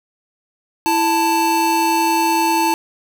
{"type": "tone pair together", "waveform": "square", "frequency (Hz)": [331.5, 884], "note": ["E4", "A5"], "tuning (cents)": [10, 8], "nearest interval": "octave + perfect fourth", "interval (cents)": 1698, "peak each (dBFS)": [-20, -16], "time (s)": [0.86, 2.74], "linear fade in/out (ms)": 0, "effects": []}